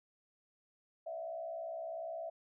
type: tone with frequency modulation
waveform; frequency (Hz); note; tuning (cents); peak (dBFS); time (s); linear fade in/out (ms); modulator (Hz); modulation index
sine; 659.3; E5; 0; -39; 1.06-2.3; 10; 61.4; 0.75
effects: none